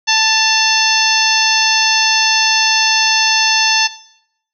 harmonic tone with a mistuned harmonic, 880 Hz, A5, in tune, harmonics 1 / 2 / 3 / 4 / 5 / 6 / 7, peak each -18 / -18 / -18 / -18 / -18 / -18 / -18 dBFS, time 0.07-3.88 s, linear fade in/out 20 ms, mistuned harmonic 3, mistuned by +42 cents, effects noise-tail reverb RT60 0.7 s tail -17 dB re dry

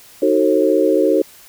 sine chord, D# diminished seventh, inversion none, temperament just, 311.1 / 373.4 / 448 / 537.6 Hz, D#4 / F#4 / A4 / C5, 0 / +16 / +31 / +47 cents, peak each -17 dBFS, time 0.22-1.22 s, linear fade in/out 5 ms, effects white hiss -44 dBFS RMS until 1.48 s

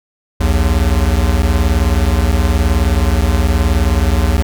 square beating tone pair, 60.9 / 79.9 Hz, B1 / D#2, -24 / +47 cents, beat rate 19 Hz, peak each -14 dBFS, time 0.4-4.43 s, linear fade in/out 10 ms, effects none

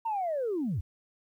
sine linear sweep, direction down, 931 to 69.4 Hz, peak -27 dBFS, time 0.05-0.81 s, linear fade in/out 10 ms, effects tanh soft clip ceiling -24 dBFS + 11-bit

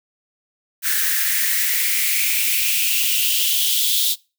blue noise with high-pass filter sweep, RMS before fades -19 dBFS, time 0.82-4.16 s, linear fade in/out 50 ms, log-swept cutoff 1600 to 3600 Hz, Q 5.6, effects noise-tail reverb RT60 0.3 s tail -23 dB re dry

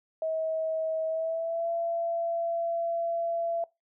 sine tone with pitch glide, 640 to 674.9 Hz, D#5 to E5, +49 to +41 cents, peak -27 dBFS, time 0.22-3.64 s, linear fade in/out 2 ms, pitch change +92 cents, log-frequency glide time 1.07-1.69 s, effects noise-tail reverb RT60 0.2 s tail -21 dB re dry

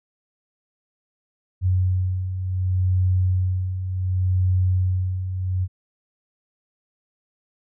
sine beating tone pair, 91.7 / 92.38 Hz, F#2 / F#2, -15 / -2 cents, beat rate 0.68 Hz, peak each -26 / -19 dBFS, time 1.61-5.68 s, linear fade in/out 50 ms, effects none

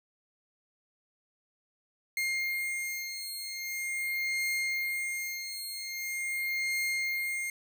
40% pulse beating tone pair, 2123 / 2123.43 Hz, C7 / C7, +25 / +25 cents, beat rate 0.43 Hz, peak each -34 / -33 dBFS, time 2.17-7.5 s, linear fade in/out 2 ms, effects none

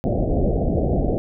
pink low-pass noise, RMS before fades -20 dBFS, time 0.04-1.18 s, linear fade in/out 0 ms, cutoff 730 Hz, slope 96 dB/octave, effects none

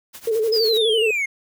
white noise with tremolo, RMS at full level -36 dBFS, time 0.13-0.79 s, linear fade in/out 20 ms, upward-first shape triangle, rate 9.8 Hz, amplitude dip 90%
sine tone with vibrato, 444.5 Hz, A4, 18 cents sharp, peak -17 dBFS, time 0.27-1.11 s, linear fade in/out 5 ms, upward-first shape square, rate 12 Hz, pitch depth 52 cents each way
triangle exponential sweep, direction down, 5150 to 2113 Hz, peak -18 dBFS, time 0.52-1.26 s, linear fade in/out 10 ms
effects none

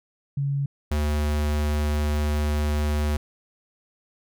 sine / square tone pair in turn, 140.1 / 74.6 Hz, C#3 / D2, +19 / +28 cents, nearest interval major seventh, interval 1091 cents, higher first, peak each -22 dBFS, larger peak neither, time 0.37-0.66 / 0.91-3.17 s, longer second, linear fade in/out 5 ms, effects none

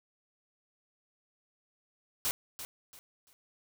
white noise with echo, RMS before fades -31 dBFS, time 2.25-2.31 s, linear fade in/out 0 ms, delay 340 ms, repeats 3, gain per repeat -11 dB, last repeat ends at 3.33 s, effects none

